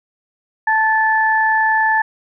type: tone pair together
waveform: sine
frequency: 880 / 1744.8 Hz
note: A5 / A6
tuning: 0 / -15 cents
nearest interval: octave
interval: 1185 cents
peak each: -15 dBFS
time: 0.67-2.02 s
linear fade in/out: 5 ms
effects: none